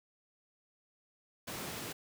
pink high-pass noise, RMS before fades -42 dBFS, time 1.47-1.93 s, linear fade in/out 10 ms, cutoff 110 Hz, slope 12 dB/octave, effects none

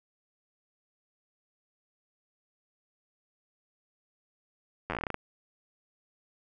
slowing click train, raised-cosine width 0.5 ms, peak -17 dBFS, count 12, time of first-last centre 4.9-5.143 s, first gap 10 ms, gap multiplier 1.15, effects none

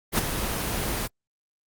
pink noise with ADSR envelope, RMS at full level -19 dBFS, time 0.12-1.08 s, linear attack 64 ms, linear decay 13 ms, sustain -9 dB, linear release 25 ms, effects Opus 24 kbps

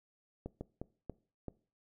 slowing click train, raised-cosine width 2 ms, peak -27 dBFS, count 5, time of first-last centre 0.46-1.483 s, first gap 150 ms, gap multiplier 1.37, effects noise-tail reverb RT60 0.4 s tail -21 dB re dry

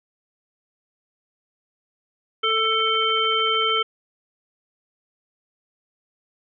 harmonic tone, 443.3 Hz, A4, 13 cents sharp, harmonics 1 / 3 / 5 / 7, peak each -26 / -22 / -28 / -22 dBFS, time 2.43-3.83 s, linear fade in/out 10 ms, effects none

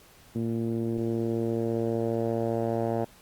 10% pulse tone with low-pass filter sweep, 114.8 Hz, A#2, 26 cents flat, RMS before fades -28 dBFS, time 0.35-3.05 s, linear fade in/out 10 ms, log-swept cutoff 270 to 770 Hz, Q 1.7, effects pink hiss -55 dBFS RMS until 3.21 s + Opus 48 kbps

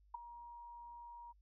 sine tone with ADSR envelope, 948 Hz, A#5, 29 cents sharp, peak -36 dBFS, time 0.14-1.33 s, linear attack 8 ms, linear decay 8 ms, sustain -14 dB, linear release 24 ms, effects added 50 Hz sine -65 dBFS peak until 1.41 s

